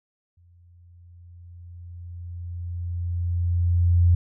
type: tone with exponential growth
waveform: sine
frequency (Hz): 87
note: F2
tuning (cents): -6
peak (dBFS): -13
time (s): 0.37-4.15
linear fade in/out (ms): 5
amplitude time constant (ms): 820
effects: none